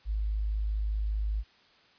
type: tone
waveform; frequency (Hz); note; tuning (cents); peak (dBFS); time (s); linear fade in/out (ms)
sine; 52.5; G#1; +19; -27; 0.05-1.44; 50
effects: white hiss -61 dBFS RMS until 1.98 s + resampled to 11025 Hz